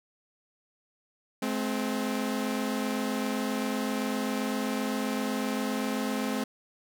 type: tone pair together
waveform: sawtooth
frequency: 213.3 / 261 Hz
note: G#3 / C4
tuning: +46 / -4 cents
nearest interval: minor third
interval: 350 cents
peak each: -27 dBFS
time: 1.42-6.44 s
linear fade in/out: 5 ms
effects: none